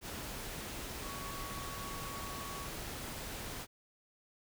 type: tone in noise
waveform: sine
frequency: 1120 Hz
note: C#6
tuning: 18 cents sharp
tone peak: -46 dBFS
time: 1.01-2.7 s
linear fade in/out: 50 ms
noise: pink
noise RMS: -43 dBFS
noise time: 0.01-3.67 s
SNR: -6 dB
effects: none